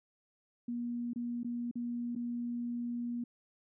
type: tone with dropouts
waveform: sine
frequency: 239.2 Hz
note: A#3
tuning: 45 cents sharp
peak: -34 dBFS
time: 0.68-3.24 s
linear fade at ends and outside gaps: 5 ms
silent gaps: 1.134-1.159 / 1.433-1.445 / 1.713-1.755 / 2.152-2.16 s
effects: none